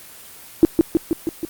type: tone with echo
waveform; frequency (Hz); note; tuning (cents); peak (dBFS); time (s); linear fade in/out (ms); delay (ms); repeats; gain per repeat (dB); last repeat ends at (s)
sine; 327.4; E4; -12; -5; 0.63-0.65; 0; 160; 5; -3; 1.45
effects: white hiss -41 dBFS RMS until 1.49 s + Opus 24 kbps

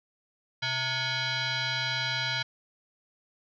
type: tone with frequency modulation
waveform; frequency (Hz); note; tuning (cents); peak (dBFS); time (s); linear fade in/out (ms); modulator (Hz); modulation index
sine; 911; A#5; -40; -27; 0.62-2.43; 10; 783; 4.8
effects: none

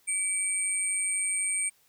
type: tone pair together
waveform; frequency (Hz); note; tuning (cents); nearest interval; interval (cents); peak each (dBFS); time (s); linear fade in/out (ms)
sine; 2292 / 8644; D7 / C#9; -43 / -45; octave + major seventh; 2298; -33 / -26; 0.07-1.7; 20
effects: tanh soft clip ceiling -19 dBFS + white hiss -65 dBFS RMS until 1.88 s

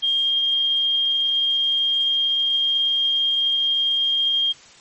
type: tone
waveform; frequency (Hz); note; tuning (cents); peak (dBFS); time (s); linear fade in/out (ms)
sine; 3219; G7; +45; -17; 0.02-4.53; 20
effects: white hiss -47 dBFS RMS until 4.8 s + MP3 32 kbps

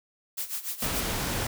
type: noise with tremolo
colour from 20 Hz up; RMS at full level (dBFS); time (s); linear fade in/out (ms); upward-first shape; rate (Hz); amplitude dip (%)
blue; -31; 0.37-1.01; 10; sine; 6.9; 80
type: noise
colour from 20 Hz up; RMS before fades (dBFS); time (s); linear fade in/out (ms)
pink; -30; 0.82-1.47; 5
effects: none

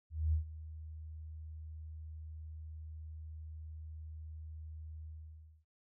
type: tone with ADSR envelope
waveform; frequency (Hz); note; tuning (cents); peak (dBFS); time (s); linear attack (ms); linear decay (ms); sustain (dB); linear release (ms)
sine; 78.4; D#2; +14; -27; 0.1-5.65; 230; 110; -17; 590
effects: none

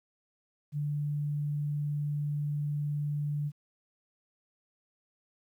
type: tone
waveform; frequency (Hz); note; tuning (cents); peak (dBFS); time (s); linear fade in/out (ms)
sine; 146.83; D3; 0; -29; 0.72-3.52; 50
effects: 11-bit

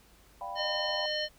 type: chord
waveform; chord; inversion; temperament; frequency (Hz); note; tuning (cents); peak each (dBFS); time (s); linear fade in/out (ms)
sine; G dominant seventh; second; equal; 587.3 / 698.5 / 784 / 987.8; D5 / F5 / G5 / B5; 0 / 0 / 0 / 0; -46 / -41 / -40 / -40; 0.41-1.06; 2
type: harmonic tone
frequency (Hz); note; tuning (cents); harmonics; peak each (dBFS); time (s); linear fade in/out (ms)
608; D#5; -40; 1 / 3 / 5 / 7 / 9; -34 / -37 / -35 / -36 / -44; 0.55-1.29; 50
effects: added 50 Hz sine -61 dBFS peak until 1.38 s + pink hiss -61 dBFS RMS until 1.38 s

